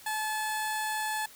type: tone with notch filter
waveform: 15% pulse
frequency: 863 Hz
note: A5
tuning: 34 cents flat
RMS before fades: -32 dBFS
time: 0.06-1.26 s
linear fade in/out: 5 ms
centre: 2900 Hz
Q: 1.5
effects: white hiss -52 dBFS RMS until 1.35 s